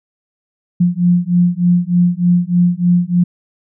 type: beating tone pair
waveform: sine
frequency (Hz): 174.61 / 177.91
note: F3 / F3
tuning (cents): 0 / +32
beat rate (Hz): 3.3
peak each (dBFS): -13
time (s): 0.8-3.24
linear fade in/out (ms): 10
effects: none